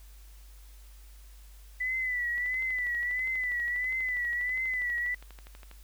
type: tone with vibrato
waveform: sine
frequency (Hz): 1985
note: B6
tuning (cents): +8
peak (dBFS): -28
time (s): 1.8-5.15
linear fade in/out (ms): 10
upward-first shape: triangle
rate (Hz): 1.5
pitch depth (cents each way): 73
type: click train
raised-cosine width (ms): 0.3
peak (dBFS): -33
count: 42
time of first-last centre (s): 2.38-5.713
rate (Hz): 12.3
effects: added 50 Hz sine -48 dBFS peak until 5.83 s + white hiss -60 dBFS RMS until 5.83 s